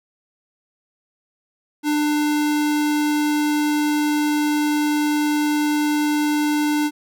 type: tone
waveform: square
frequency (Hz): 298.3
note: D4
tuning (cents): +27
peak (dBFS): -18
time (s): 1.83-6.91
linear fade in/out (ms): 50
effects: none